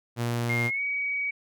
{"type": "tone", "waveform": "sawtooth", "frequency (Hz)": 118.7, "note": "A#2", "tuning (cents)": 32, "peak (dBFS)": -22, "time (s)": [0.16, 0.71], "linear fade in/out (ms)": 50}
{"type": "tone with pitch glide", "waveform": "sine", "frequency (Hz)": [2124, 2263], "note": ["C7", "C#7"], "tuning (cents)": [25, 35], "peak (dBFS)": -26, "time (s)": [0.49, 1.31], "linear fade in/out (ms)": 10, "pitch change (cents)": 110, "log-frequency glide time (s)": [0.67, 0.82]}
{"effects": []}